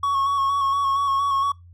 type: tone with vibrato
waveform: triangle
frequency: 1108.7 Hz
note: C#6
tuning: in tune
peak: -17 dBFS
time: 0.03-1.52 s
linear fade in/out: 5 ms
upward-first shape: square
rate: 4.3 Hz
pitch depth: 23 cents each way
effects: noise-tail reverb RT60 0.2 s tail -23 dB re dry + added 87 Hz sine -44 dBFS peak until 1.73 s